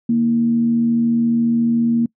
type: tone with frequency modulation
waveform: sine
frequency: 233.1 Hz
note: A#3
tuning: in tune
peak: -13 dBFS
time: 0.09-2.06 s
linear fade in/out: 5 ms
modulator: 85.7 Hz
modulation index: 0.26
effects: noise-tail reverb RT60 0.1 s tail -25 dB re dry